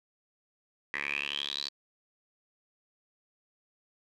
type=tone with band-pass filter sweep; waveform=10% pulse; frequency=71.4 Hz; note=D2; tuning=48 cents flat; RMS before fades=-35 dBFS; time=0.94-1.69 s; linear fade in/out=0 ms; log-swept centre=2000 to 4400 Hz; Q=9.9; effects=none